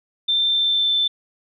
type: tone with pitch glide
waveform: sine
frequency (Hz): 3570 to 3537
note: A7 to A7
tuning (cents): +24 to +8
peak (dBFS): -16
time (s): 0.28-1.08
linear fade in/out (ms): 10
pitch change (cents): -16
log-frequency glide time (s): 0.5-0.95
effects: none